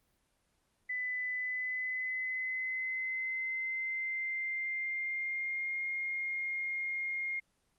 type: tone with pitch glide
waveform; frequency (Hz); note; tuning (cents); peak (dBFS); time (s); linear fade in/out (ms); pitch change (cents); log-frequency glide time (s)
sine; 2001 to 2132; B6 to C7; +22 to +32; -33; 0.89-7.4; 10; +110; 1.33-5.84
effects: pink hiss -75 dBFS RMS until 7.78 s + Opus 24 kbps